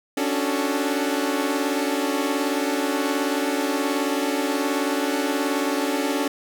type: chord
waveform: sawtooth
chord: D major seventh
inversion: third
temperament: equal with one note detuned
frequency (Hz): 277.2 / 295.9 / 370 / 440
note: C#4 / D4 / F#4 / A4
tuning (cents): 0 / +13 / 0 / 0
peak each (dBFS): -21 / -23 / -26 / -25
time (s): 0.17-6.28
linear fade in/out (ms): 5
effects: none